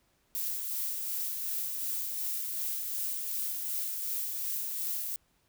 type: noise with tremolo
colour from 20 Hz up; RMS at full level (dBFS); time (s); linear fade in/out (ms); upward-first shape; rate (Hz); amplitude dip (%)
violet; -33; 0.35-5.16; 0; sine; 2.7; 30
effects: pink hiss -71 dBFS RMS until 5.48 s